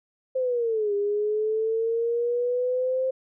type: linear two-way sweep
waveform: sine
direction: down then up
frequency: 525 to 403.4 to 525 Hz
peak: -22 dBFS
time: 0.35-3.11 s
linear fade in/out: 10 ms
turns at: 0.94 s
effects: none